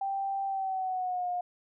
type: tone with pitch glide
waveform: sine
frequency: 784 to 714.8 Hz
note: G5 to F5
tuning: 0 to +40 cents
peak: -29 dBFS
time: 0.01-1.41 s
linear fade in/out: 5 ms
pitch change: -160 cents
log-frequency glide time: 0.46-1.29 s
effects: none